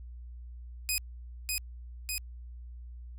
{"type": "tone with echo", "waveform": "10% pulse", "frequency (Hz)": 2500, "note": "D#7", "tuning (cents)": 8, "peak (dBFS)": -19, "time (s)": [0.89, 0.98], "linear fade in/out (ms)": 0, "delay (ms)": 600, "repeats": 2, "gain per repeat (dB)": -2, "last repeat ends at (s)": 2.18, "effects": ["added 60 Hz sine -42 dBFS peak until 3.18 s"]}